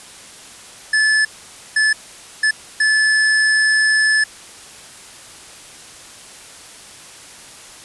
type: tone bursts at uneven times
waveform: square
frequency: 1734 Hz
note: A6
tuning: 26 cents flat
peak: -13 dBFS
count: 4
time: 0.93-1.25 / 1.76-1.93 / 2.43-2.51 / 2.8-4.24 s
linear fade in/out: 5 ms
effects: white hiss -39 dBFS RMS until 7.84 s + resampled to 24000 Hz